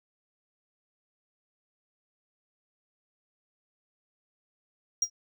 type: tone with exponential decay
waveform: triangle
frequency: 5700 Hz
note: F8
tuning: 34 cents sharp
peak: -18 dBFS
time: 5.02-5.1 s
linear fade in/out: 5 ms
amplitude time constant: 16 ms
effects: none